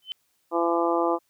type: tone with exponential growth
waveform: sine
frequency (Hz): 3056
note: G7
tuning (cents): -45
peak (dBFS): -25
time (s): 0.02-0.12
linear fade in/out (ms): 0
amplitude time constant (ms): 21
type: harmonic tone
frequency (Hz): 169.4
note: E3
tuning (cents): +48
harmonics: 2 / 3 / 4 / 5 / 6 / 7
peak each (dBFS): -25 / -27 / -28 / -29 / -30 / -30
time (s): 0.51-1.19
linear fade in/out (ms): 50
effects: white hiss -70 dBFS RMS until 1.29 s